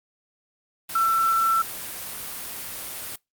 sine tone in noise, 1339 Hz, E6, 27 cents sharp, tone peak -18 dBFS, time 0.95-1.62 s, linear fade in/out 5 ms, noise white, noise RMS -34 dBFS, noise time 0.89-3.16 s, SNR +13 dB, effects noise-tail reverb RT60 0.2 s tail -26 dB re dry + Opus 32 kbps

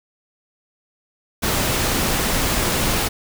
pink noise, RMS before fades -20 dBFS, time 1.42-3.09 s, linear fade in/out 20 ms, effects none

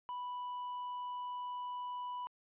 triangle tone, 987.8 Hz, B5, in tune, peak -37 dBFS, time 0.09-2.27 s, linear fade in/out 0 ms, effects resampled to 8000 Hz

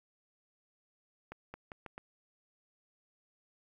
accelerating click train, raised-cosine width 0.5 ms, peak -29 dBFS, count 5, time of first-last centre 1.32-1.979 s, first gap 220 ms, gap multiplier 0.81, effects 11-bit

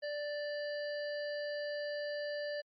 harmonic tone, 587.3 Hz, D5, in tune, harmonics 1 / 3 / 5 / 7 / 8, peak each -37 / -44 / -55 / -56 / -49 dBFS, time 0.02-2.62 s, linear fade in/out 20 ms, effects Opus 48 kbps

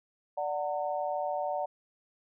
sine chord, D augmented, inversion none, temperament equal with one note detuned, 587.3 / 740 / 911.6 Hz, D5 / F#5 / A#5, 0 / 0 / -39 cents, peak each -33 / -33 / -37 dBFS, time 0.37-1.66 s, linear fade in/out 10 ms, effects none

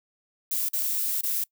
violet noise with dropouts, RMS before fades -27 dBFS, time 0.51-1.44 s, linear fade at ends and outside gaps 5 ms, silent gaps 0.689-0.732 / 1.212-1.233 s, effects noise-tail reverb RT60 0.1 s tail -24 dB re dry

